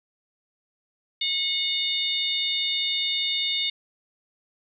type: harmonic tone with a mistuned harmonic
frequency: 727 Hz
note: F#5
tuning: 31 cents flat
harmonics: 3 / 4 / 5 / 6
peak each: -32 / -31 / -25 / -34 dBFS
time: 1.21-3.7 s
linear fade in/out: 5 ms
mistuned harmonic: 6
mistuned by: +17 cents
effects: none